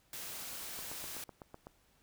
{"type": "noise", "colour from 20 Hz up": "white", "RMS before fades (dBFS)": -44, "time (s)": [0.13, 1.24], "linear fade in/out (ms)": 2}
{"type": "click train", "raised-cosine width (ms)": 1, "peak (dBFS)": -33, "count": 8, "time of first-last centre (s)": [0.79, 1.669], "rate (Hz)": 7.96}
{"effects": ["pink hiss -70 dBFS RMS until 2.02 s"]}